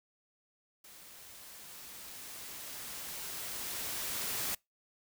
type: noise with level ramp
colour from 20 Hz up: white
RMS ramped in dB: -54 to -35 dBFS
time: 0.84-4.55 s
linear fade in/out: 5 ms
effects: noise-tail reverb RT60 0.2 s tail -26 dB re dry